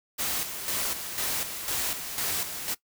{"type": "noise with tremolo", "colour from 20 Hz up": "white", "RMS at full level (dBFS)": -29, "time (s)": [0.18, 2.75], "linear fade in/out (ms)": 20, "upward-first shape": "square", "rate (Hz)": 2, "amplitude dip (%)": 55, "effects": ["noise-tail reverb RT60 0.1 s tail -19 dB re dry"]}